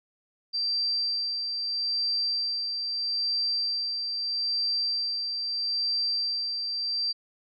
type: tone with tremolo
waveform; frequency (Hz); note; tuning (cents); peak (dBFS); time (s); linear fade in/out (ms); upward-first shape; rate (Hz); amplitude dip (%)
sine; 4698; D8; 0; -24; 0.53-7.13; 20; sine; 0.78; 40
effects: none